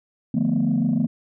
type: chord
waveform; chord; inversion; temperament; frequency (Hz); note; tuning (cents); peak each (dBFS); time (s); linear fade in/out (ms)
sine; B half-diminished seventh; first; equal with one note detuned; 148.97 / 174.61 / 220 / 246.9; D3 / F3 / A3 / B3; +25 / 0 / 0 / 0; -25 / -24 / -21 / -21; 0.34-1.07; 5
effects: tanh soft clip ceiling -13 dBFS